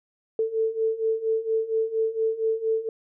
sine beating tone pair, 442.3 / 446.6 Hz, A4 / A4, +9 / +26 cents, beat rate 4.3 Hz, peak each -27 / -24 dBFS, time 0.39-2.89 s, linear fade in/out 2 ms, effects none

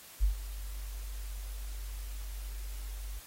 sine tone with ADSR envelope, 49 Hz, G1, in tune, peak -21 dBFS, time 0.2-3.2 s, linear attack 35 ms, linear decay 110 ms, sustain -16 dB, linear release 25 ms, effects white hiss -52 dBFS RMS until 3.26 s + AAC 48 kbps

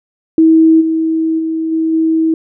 sine tone with level steps, 322 Hz, E4, 41 cents flat, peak -4 / -11 / -14 / -11 / -9 dBFS, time 0.38-2.34 s, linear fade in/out 2 ms, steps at 0.8 / 1.38 / 1.71 / 1.92 s, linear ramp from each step 20 ms, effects none

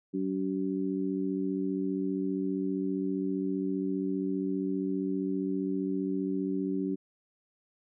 harmonic tone, 95.1 Hz, F#2, 48 cents sharp, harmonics 2 / 3 / 4, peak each -33 / -31 / -35 dBFS, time 0.13-6.96 s, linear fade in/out 20 ms, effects none

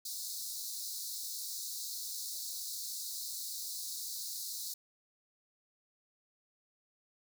pink high-pass noise, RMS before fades -41 dBFS, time 0.05-4.74 s, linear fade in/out 5 ms, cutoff 3900 Hz, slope 96 dB/octave, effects none

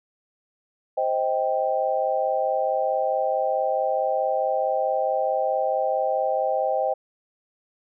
sine chord, C minor, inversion none, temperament just, 523.3 / 627.9 / 784.9 Hz, C5 / Eb5 / G5, 0 / +16 / +2 cents, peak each -25 dBFS, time 0.97-6.94 s, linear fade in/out 10 ms, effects none

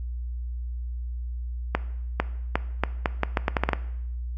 accelerating click train, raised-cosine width 0.5 ms, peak -6 dBFS, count 12, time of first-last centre 1.75-3.733 s, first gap 450 ms, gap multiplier 0.79, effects noise-tail reverb RT60 0.8 s tail -17 dB re dry + added 60 Hz sine -29 dBFS peak until 4.37 s

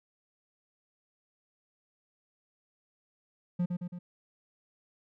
triangle tone with echo, 176.8 Hz, F3, 22 cents sharp, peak -24 dBFS, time 3.59-3.66 s, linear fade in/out 10 ms, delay 110 ms, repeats 3, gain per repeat -4 dB, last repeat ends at 3.99 s, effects none

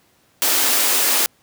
white high-pass noise, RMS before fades -17 dBFS, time 0.42-1.26 s, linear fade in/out 0 ms, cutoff 230 Hz, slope 96 dB/octave, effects pink hiss -58 dBFS RMS until 1.42 s + high-pass 100 Hz 12 dB/octave

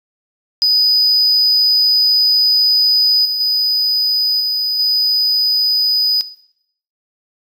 triangle tone with level steps, 4978 Hz, D#8, in tune, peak -6 / -15 / -10 / -13 / -9 dBFS, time 0.62-6.21 s, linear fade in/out 0 ms, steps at 3.25 / 3.4 / 4.4 / 4.79 s, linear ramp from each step 5 ms, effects noise-tail reverb RT60 0.7 s tail -17 dB re dry + tanh soft clip ceiling -7 dBFS

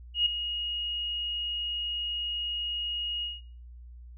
sine tone with ADSR envelope, 2876 Hz, F#7, 50 cents flat, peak -19 dBFS, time 0.14-3.42 s, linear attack 120 ms, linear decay 6 ms, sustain -10 dB, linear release 190 ms, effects noise-tail reverb RT60 0.7 s tail -25 dB re dry + added 60 Hz sine -44 dBFS peak until 4.17 s

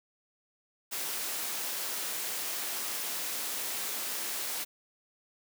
white high-pass noise, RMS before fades -35 dBFS, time 0.91-4.65 s, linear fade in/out 20 ms, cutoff 260 Hz, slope 12 dB/octave, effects none

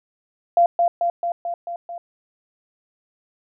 sine tone with echo, 690 Hz, F5, 21 cents flat, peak -11 dBFS, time 0.57-0.66 s, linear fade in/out 2 ms, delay 220 ms, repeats 6, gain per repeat -3 dB, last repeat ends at 1.98 s, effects none

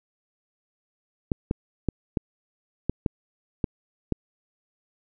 clicks, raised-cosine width 3 ms, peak -10 dBFS, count 8, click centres 1.318 / 1.511 / 1.887 / 2.172 / 2.896 / 3.062 / 3.642 / 4.123 s, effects none

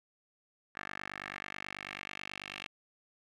10% pulse tone with band-pass filter sweep, 49.2 Hz, G1, 7 cents sharp, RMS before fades -44 dBFS, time 0.75-2.68 s, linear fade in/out 10 ms, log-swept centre 1700 to 2700 Hz, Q 2.6, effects none

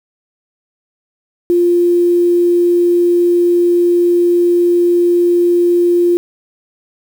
sine tone with quantisation, 349.2 Hz, F4, in tune, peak -8 dBFS, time 1.5-6.17 s, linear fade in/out 0 ms, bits 6, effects none

